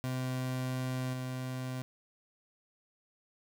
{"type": "tone with level steps", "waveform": "30% pulse", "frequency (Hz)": 128.5, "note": "C3", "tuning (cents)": -31, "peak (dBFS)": [-30, -33], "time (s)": [0.04, 1.82], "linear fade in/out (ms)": 0, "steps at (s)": 1.13, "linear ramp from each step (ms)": 5, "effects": []}